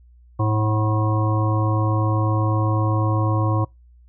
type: harmonic tone with a mistuned harmonic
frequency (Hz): 108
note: A2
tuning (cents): -32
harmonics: 1 / 3 / 5 / 7 / 9 / 10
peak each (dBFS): -18 / -26 / -29 / -32 / -31 / -28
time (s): 0.39-3.65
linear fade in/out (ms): 10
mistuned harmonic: 7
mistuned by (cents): -27
effects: noise-tail reverb RT60 0.2 s tail -26 dB re dry + added 60 Hz sine -47 dBFS peak until 4.08 s